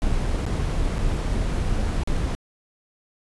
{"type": "noise with dropouts", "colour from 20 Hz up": "brown", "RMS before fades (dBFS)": -23, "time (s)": [0.02, 2.35], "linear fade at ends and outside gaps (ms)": 0, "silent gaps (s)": [[0.454, 0.465], [0.982, 0.989], [2.035, 2.075]], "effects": ["resampled to 24000 Hz"]}